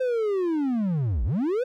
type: linear two-way sweep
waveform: triangle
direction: down then up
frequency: 523.3 to 49.35 to 523.3 Hz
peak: -20 dBFS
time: 0-1.64 s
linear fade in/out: 10 ms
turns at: 1.24 s
effects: none